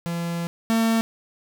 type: tone pair in turn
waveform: 45% pulse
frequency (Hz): 170 / 225.9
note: F3 / A3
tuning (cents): -46 / +46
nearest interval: perfect fourth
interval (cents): 492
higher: second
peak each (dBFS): -25 / -18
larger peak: second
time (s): 0.06-0.47 / 0.7-1.01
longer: first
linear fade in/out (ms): 0
effects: none